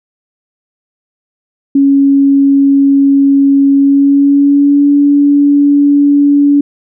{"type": "tone with pitch glide", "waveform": "sine", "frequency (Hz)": [277.2, 286.1], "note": ["C#4", "D4"], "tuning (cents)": [0, -45], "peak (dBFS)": -4, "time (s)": [1.75, 6.61], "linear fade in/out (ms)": 5, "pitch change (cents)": 55, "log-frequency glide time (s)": [3.74, 4.89], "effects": []}